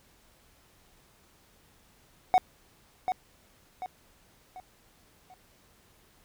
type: tone with echo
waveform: triangle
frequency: 740 Hz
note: F#5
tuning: in tune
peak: -15 dBFS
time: 2.34-2.38 s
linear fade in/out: 0 ms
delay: 740 ms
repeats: 4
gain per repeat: -8 dB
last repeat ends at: 5.34 s
effects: pink hiss -62 dBFS RMS until 6.24 s